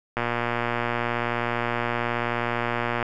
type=click train; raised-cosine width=0.5 ms; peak=-10 dBFS; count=341; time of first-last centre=0.17-3.027 s; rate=119 Hz; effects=none